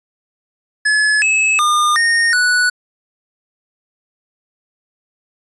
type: tone with pitch steps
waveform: square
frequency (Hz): 1708 / 2590 / 1211 / 1847 / 1477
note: G#6 / E7 / D#6 / A#6 / F#6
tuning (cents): +48 / -31 / -47 / -16 / -3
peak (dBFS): -12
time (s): 0.85-2.7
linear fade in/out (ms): 10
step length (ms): 370
effects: resampled to 24000 Hz